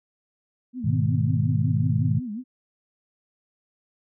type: tone with vibrato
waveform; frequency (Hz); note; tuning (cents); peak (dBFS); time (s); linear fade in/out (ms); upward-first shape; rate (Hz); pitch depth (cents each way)
sine; 228.9; A#3; -31; -29; 0.73-2.44; 50; sine; 5.5; 200
type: chord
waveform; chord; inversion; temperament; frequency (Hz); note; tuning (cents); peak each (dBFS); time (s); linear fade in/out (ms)
sine; G# minor; none; equal; 103.83 / 123.47 / 155.56; G#2 / B2 / D#3; 0 / 0 / 0; -24; 0.84-2.2; 10
effects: none